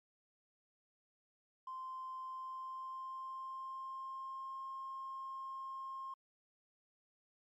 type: tone with pitch glide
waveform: triangle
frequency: 1041 to 1067.2 Hz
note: C6 to C6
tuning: -9 to +34 cents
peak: -39 dBFS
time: 1.67-6.14 s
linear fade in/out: 5 ms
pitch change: +43 cents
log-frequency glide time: 2.2-4.65 s
effects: tanh soft clip ceiling -40 dBFS + MP3 64 kbps